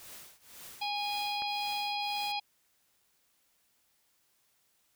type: noise with tremolo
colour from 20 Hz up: white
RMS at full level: -47 dBFS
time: 0-2.32 s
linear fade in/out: 0 ms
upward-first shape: triangle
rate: 1.9 Hz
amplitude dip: 95%
type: harmonic tone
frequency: 823 Hz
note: G#5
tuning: 16 cents flat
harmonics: 1 / 3 / 4 / 5 / 6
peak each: -34 / -39 / -40 / -41 / -42 dBFS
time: 0.81-2.4 s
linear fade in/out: 10 ms
type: click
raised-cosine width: 0.5 ms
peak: -30 dBFS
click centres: 1.421 s
effects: white hiss -72 dBFS RMS until 4.95 s